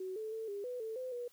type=tone with pitch steps; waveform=sine; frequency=374.5 / 435.6 / 445 / 403.9 / 495.9 / 443.3 / 511 / 484.7 Hz; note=F#4 / A4 / A4 / G#4 / B4 / A4 / C5 / B4; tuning=+21 / -17 / +20 / -48 / +7 / +13 / -41 / -32 cents; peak=-38 dBFS; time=0-1.28 s; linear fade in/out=5 ms; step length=160 ms; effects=white hiss -67 dBFS RMS until 1.32 s